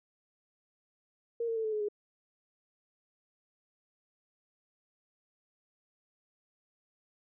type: tone with pitch steps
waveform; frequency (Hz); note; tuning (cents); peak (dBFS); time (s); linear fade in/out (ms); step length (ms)
sine; 466.2 / 455.6 / 445.1 / 435 / 425 / 415.3; A#4 / A#4 / A4 / A4 / G#4 / G#4; 0 / -40 / +20 / -20 / +40 / 0; -30; 1.4-1.886; 5; 81
effects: none